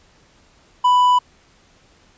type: tone with hard clipping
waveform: triangle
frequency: 992 Hz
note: B5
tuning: 7 cents sharp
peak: -12 dBFS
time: 0.84-1.19 s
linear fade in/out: 10 ms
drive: 7 dB
effects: pink hiss -54 dBFS RMS until 2.17 s + resampled to 16000 Hz